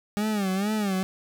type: tone with vibrato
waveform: 40% pulse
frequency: 201.6 Hz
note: G3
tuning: 49 cents sharp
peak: -23 dBFS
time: 0.17-1.03 s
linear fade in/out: 0 ms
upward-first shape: sine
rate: 2.2 Hz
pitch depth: 130 cents each way
effects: none